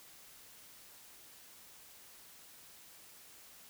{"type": "silence", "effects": ["white hiss -57 dBFS RMS until 3.69 s"]}